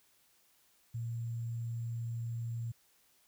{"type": "tone with sample-and-hold", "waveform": "sine", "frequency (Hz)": 116.54, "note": "A#2", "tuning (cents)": 0, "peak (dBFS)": -35, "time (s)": [0.94, 2.72], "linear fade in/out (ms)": 10, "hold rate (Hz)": 7350, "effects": ["white hiss -69 dBFS RMS until 3.27 s"]}